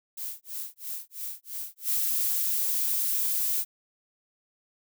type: noise with tremolo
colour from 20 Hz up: violet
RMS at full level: -34 dBFS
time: 0.17-2.43 s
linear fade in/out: 5 ms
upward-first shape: sine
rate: 3 Hz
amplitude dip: 100%
type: noise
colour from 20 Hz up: violet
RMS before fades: -27 dBFS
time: 1.84-3.65 s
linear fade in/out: 50 ms
effects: none